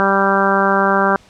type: harmonic tone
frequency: 196 Hz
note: G3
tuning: in tune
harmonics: 1 / 2 / 3 / 4 / 5 / 6 / 7 / 8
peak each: -20 / -20 / -20 / -20 / -20 / -20 / -20 / -20 dBFS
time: 0-1.16 s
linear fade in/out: 0 ms
effects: pink hiss -48 dBFS RMS until 1.29 s + low-pass 7000 Hz 12 dB/octave